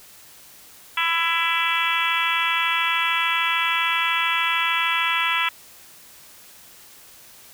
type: harmonic tone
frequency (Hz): 333.1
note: E4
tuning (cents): +18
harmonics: 3 / 4 / 5 / 6 / 7 / 8 / 9 / 10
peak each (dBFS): -27 / -26 / -30 / -27 / -27 / -26 / -32 / -28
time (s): 0.97-5.49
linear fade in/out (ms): 5
effects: white hiss -47 dBFS RMS until 7.53 s